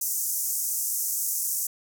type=band-pass noise; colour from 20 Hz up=white; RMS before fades=-28 dBFS; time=0.01-1.67 s; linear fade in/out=5 ms; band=5900 to 16000 Hz; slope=48 dB/octave; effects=none